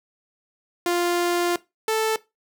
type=tone pair in turn; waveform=sawtooth; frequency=349.2 / 440 Hz; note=F4 / A4; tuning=0 / 0 cents; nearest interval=major third; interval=400 cents; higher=second; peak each=-16 dBFS; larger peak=neither; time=0.86-1.56 / 1.88-2.16 s; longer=first; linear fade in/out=2 ms; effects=noise-tail reverb RT60 0.2 s tail -18 dB re dry